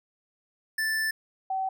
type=tone pair in turn; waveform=square / sine; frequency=1761 / 763.9 Hz; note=A6 / G5; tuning=+1 / -45 cents; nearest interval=octave + major second; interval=1446 cents; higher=first; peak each=-26 dBFS; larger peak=neither; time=0.78-1.11 / 1.5-1.69 s; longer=first; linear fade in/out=5 ms; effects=none